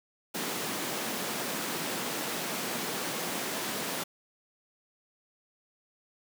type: high-pass noise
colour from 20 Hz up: pink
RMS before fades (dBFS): -34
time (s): 0.34-4.04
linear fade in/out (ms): 10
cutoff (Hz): 180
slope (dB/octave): 24
effects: none